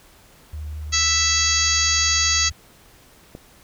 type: tone with vibrato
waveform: sine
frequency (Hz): 75.9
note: D#2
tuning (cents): -42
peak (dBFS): -28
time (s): 0.53-2.52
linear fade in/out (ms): 5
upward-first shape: square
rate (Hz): 4.7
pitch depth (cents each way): 9
type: harmonic tone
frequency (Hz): 659.3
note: E5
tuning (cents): 0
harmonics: 2 / 3 / 4 / 5 / 6 / 7 / 8 / 9 / 10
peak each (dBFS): -29 / -26 / -28 / -28 / -27 / -23 / -29 / -28 / -21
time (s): 0.92-2.5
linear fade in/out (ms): 20
type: click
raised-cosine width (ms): 2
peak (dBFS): -22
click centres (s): 3.351
effects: pink hiss -51 dBFS RMS until 3.63 s